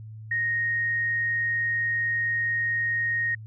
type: tone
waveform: sine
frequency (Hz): 1864.7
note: A#6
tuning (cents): 0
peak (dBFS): -23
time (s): 0.31-3.35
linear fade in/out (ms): 5
effects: added 109 Hz sine -38 dBFS peak until 3.46 s